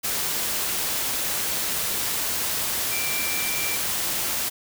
sine tone in noise, 2349 Hz, D7, in tune, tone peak -30 dBFS, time 2.91-3.77 s, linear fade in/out 20 ms, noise white, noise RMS -26 dBFS, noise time 0.03-4.5 s, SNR -7 dB, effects none

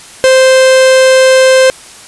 45% pulse tone, 522 Hz, C5, 4 cents flat, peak -3 dBFS, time 0.24-1.7 s, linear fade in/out 0 ms, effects white hiss -33 dBFS RMS until 2.07 s + resampled to 24000 Hz

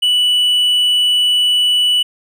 triangle tone, 2960 Hz, F#7, in tune, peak -9 dBFS, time 0.02-2.03 s, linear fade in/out 10 ms, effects none

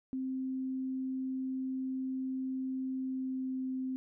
sine tone with pitch glide, 261.6 to 259.9 Hz, C4 to C4, 0 to -11 cents, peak -33 dBFS, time 0.13-3.96 s, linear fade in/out 0 ms, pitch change -11 cents, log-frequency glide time 2.94-3.7 s, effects none

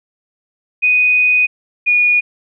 sine tone pair in turn, 2489 / 2449 Hz, D#7 / D#7, 0 / -28 cents, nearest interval unison, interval 28 cents, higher first, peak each -9 dBFS, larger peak neither, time 0.82-1.47 / 1.86-2.21 s, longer first, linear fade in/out 20 ms, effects none

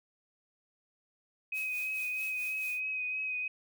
sine tone with vibrato, 2521 Hz, D#7, 22 cents sharp, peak -32 dBFS, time 1.52-3.48 s, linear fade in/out 5 ms, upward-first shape triangle, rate 3.1 Hz, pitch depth 26 cents each way
blue noise with tremolo, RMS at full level -46 dBFS, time 1.53-2.81 s, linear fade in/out 50 ms, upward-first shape sine, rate 4.6 Hz, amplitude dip 60%
effects none

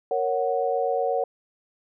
sine chord, F# major, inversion first, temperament equal, 466.2 / 554.4 / 740 Hz, A#4 / C#5 / F#5, 0 / 0 / 0 cents, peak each -26 dBFS, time 0.11-1.24 s, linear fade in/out 2 ms, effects none

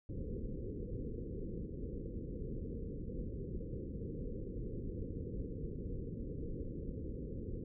pink low-pass noise, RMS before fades -42 dBFS, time 0.09-7.64 s, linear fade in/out 5 ms, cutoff 510 Hz, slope 96 dB/octave, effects none

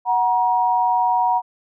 sine tone pair together, 740.3 / 950 Hz, F#5 / A#5, +1 / +33 cents, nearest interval major third, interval 432 cents, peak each -19 / -17 dBFS, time 0.05-1.42 s, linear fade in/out 50 ms, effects none

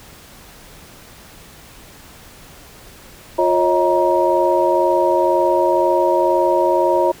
sine tone cluster, 353.7 / 549 / 631 / 944 Hz, F4 / C#5 / D#5 / A#5, +22 / -17 / +24 / +22 cents, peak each -18 dBFS, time 3.38-7.12 s, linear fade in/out 10 ms, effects pink hiss -42 dBFS RMS until 7.2 s

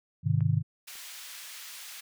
sine chord, Ab major, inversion none, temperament just, 103.83 / 129.78 / 155.74 Hz, Ab2 / C3 / Eb3, 0 / -14 / +2 cents, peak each -27 dBFS, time 0.23-0.63 s, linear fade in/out 50 ms
clicks, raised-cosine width 0.5 ms, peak -34 / -40 dBFS, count 2, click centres 0.407 / 0.955 s
pink high-pass noise, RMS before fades -44 dBFS, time 0.87-2.01 s, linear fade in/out 10 ms, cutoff 2100 Hz, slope 12 dB/octave
effects none

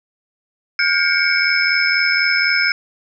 sine tone cluster, 1431 / 1588 / 2191 / 2275 / 5220 Hz, F6 / G6 / C#7 / C#7 / E8, +42 / +22 / -21 / +44 / -18 cents, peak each -20 dBFS, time 0.79-2.72 s, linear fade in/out 2 ms, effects none

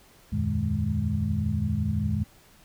sine tone cluster, 77.1 / 89.2 / 114.5 / 152.9 / 208.1 Hz, D#2 / F2 / A#2 / D#3 / G#3, -15 / +37 / -31 / -30 / +4 cents, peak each -35 / -28 / -30 / -32 / -29 dBFS, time 0.32-2.24 s, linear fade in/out 10 ms, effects pink hiss -56 dBFS RMS until 2.64 s

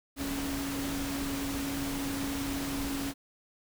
sine tone in noise, 277.2 Hz, C#4, in tune, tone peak -33 dBFS, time 0.16-3.14 s, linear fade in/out 50 ms, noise pink, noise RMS -37 dBFS, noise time 0.16-3.14 s, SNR +1 dB, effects none

